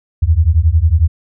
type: beating tone pair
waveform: sine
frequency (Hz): 75.7 / 86.7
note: D#2 / F2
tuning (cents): -47 / -12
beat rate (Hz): 11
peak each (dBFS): -11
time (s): 0.22-1.08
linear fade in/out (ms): 10
effects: none